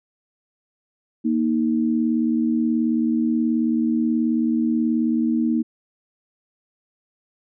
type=tone pair together; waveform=sine; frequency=234.7 / 313.3 Hz; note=A#3 / D#4; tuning=+12 / +12 cents; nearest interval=perfect fourth; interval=500 cents; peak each=-19 / -22 dBFS; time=1.24-5.63 s; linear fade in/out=20 ms; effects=none